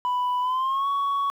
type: tone with pitch glide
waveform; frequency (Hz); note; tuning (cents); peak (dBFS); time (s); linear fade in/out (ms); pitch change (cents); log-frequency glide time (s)
sine; 991 to 1118.8; B5 to C#6; +6 to +16; -19; 0.05-1.3; 0; +210; 0.41-0.88
effects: tanh soft clip ceiling -21 dBFS + 9-bit